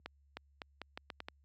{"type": "accelerating click train", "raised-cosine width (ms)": 0.3, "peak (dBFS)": -26, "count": 8, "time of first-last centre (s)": [0.06, 1.285], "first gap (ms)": 310, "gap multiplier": 0.8, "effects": ["added 70 Hz sine -47 dBFS peak until 1.44 s", "high-pass 200 Hz 12 dB/octave"]}